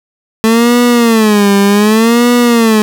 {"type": "tone with vibrato", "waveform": "30% pulse", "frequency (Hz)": 220, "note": "A3", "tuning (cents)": 0, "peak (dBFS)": -3, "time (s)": [0.44, 2.82], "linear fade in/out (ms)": 0, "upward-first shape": "sine", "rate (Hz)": 0.66, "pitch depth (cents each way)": 170, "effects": []}